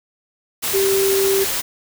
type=tone in noise; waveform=sine; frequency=390 Hz; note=G4; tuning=9 cents flat; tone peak=-15 dBFS; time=0.73-1.45 s; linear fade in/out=20 ms; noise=white; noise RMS=-22 dBFS; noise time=0.62-1.62 s; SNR=+4 dB; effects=none